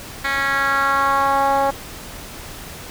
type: tone with band-pass filter sweep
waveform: 10% pulse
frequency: 275.3 Hz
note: C#4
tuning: 12 cents flat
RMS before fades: -18 dBFS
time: 0.24-1.71 s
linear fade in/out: 10 ms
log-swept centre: 2200 to 690 Hz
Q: 2.4
effects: pink hiss -35 dBFS RMS until 2.9 s